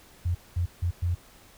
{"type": "tone bursts at uneven times", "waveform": "sine", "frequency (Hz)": 87.31, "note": "F2", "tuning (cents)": 0, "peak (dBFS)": -23, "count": 4, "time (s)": [[0.25, 0.35], [0.56, 0.66], [0.82, 0.91], [1.02, 1.15]], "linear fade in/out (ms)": 10, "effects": ["pink hiss -54 dBFS RMS until 1.57 s"]}